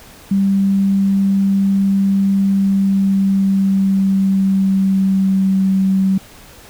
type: tone with pitch glide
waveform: sine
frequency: 196 to 191.63 Hz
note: G3 to G3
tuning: 0 to -39 cents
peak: -11 dBFS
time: 0.31-6.18 s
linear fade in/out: 5 ms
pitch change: -39 cents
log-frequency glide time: 2.43-5.62 s
effects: pink hiss -41 dBFS RMS until 6.69 s